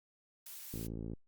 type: noise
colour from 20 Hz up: blue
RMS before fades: -48 dBFS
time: 0.46-0.87 s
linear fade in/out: 5 ms
type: click train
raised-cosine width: 3 ms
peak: -29 dBFS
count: 23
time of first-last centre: 0.74-1.135 s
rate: 55.7 Hz
effects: Opus 48 kbps